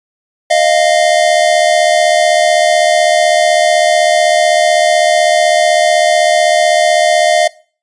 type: tone pair together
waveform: square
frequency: 620 / 695.9 Hz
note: D#5 / F5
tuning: -6 / -6 cents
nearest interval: major second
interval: 200 cents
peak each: -11 dBFS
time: 0.5-7.48 s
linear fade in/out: 10 ms
effects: noise-tail reverb RT60 0.4 s tail -21 dB re dry + resampled to 24000 Hz